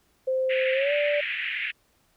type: tone with pitch glide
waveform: sine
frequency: 521 to 584.8 Hz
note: C5 to D5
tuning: -7 to -7 cents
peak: -22 dBFS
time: 0.27-1.21 s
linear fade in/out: 10 ms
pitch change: +200 cents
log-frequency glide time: 0.73-0.93 s
type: band-pass noise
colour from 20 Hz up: pink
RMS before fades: -30 dBFS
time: 0.49-1.72 s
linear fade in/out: 20 ms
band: 1800 to 2800 Hz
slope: 48 dB/octave
effects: pink hiss -66 dBFS RMS until 2.16 s